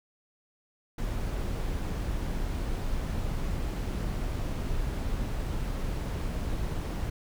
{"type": "noise", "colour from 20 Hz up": "brown", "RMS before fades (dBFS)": -31, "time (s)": [0.98, 7.1], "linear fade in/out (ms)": 5, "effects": []}